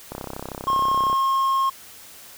click train, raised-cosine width 1 ms, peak -17 dBFS, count 34, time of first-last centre 0.12-1.129 s, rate 32.7 Hz
triangle tone, 1075 Hz, C6, 47 cents sharp, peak -16 dBFS, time 0.67-1.7 s, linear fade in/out 10 ms
effects white hiss -44 dBFS RMS until 2.37 s

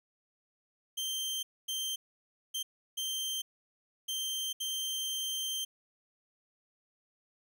sawtooth tone bursts at uneven times, 3141 Hz, G7, 3 cents sharp, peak -30 dBFS, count 6, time 0.97-1.43 / 1.68-1.96 / 2.54-2.63 / 2.97-3.42 / 4.08-4.53 / 4.6-5.65 s, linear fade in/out 10 ms, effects none

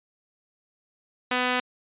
5% pulse tone, 250 Hz, B3, 21 cents sharp, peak -11 dBFS, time 1.31-1.6 s, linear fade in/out 5 ms, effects resampled to 8000 Hz

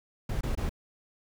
brown noise bursts, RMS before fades -30 dBFS, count 3, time 0.29-0.694 s, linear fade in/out 5 ms, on 120 ms, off 22 ms, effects none

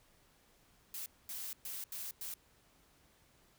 blue noise bursts at uneven times, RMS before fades -43 dBFS, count 5, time 0.94-1.06 / 1.29-1.53 / 1.65-1.84 / 1.92-2.11 / 2.21-2.34 s, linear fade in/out 2 ms, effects pink hiss -68 dBFS RMS until 3.58 s

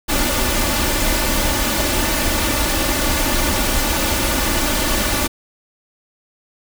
pink noise with comb filter, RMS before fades -18 dBFS, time 0.08-5.28 s, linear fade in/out 20 ms, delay 3.4 ms, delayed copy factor +0.65, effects none

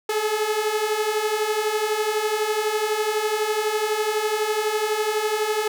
sawtooth beating tone pair, 420 / 432 Hz, G#4 / A4, +19 / -32 cents, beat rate 12 Hz, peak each -22 / -19 dBFS, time 0.09-5.68 s, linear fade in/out 5 ms, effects none

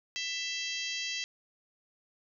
harmonic tone with a mistuned harmonic, 664 Hz, E5, 12 cents sharp, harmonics 3 / 4 / 5 / 6 / 7 / 8 / 9 / 10, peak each -41 / -39 / -39 / -42 / -41 / -45 / -44 / -47 dBFS, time 0.16-1.24 s, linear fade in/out 0 ms, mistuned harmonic 5, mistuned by -56 cents, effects none

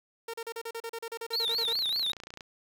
sawtooth tone bursts, 458.9 Hz, A#4, 27 cents flat, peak -31 dBFS, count 16, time 0.28-1.732 s, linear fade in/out 5 ms, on 57 ms, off 36 ms
triangle tone with vibrato, 3981 Hz, B7, 13 cents sharp, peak -26 dBFS, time 1.33-2.12 s, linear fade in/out 5 ms, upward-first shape triangle, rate 5 Hz, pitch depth 230 cents each way
click train, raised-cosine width 0.2 ms, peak -25 dBFS, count 28, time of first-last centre 1.48-2.408 s, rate 29.1 Hz
effects 9-bit

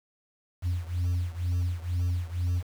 sine beating tone pair, 87.5 / 89.6 Hz, F2 / F2, +4 / +45 cents, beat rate 2.1 Hz, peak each -26 / -28 dBFS, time 0.62-2.63 s, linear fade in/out 50 ms, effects tanh soft clip ceiling -23 dBFS + 8-bit

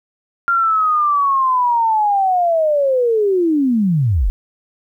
sine linear sweep, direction down, 1394 to 35.64 Hz, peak -12 dBFS, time 0.48-4.3 s, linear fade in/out 0 ms, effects 9-bit

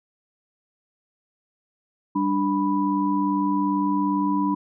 sine tone cluster, 196.3 / 293.8 / 987 Hz, G3 / D4 / B5, +3 / +1 / -1 cents, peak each -26 / -22 / -25 dBFS, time 2.15-4.55 s, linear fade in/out 10 ms, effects none

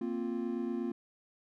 triangle chord, Bb suspended second, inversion none, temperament equal, 233.1 / 261.6 / 349.2 Hz, Bb3 / C4 / F4, 0 / 0 / 0 cents, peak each -34 / -36 / -35 dBFS, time 0.01-0.92 s, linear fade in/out 5 ms, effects none

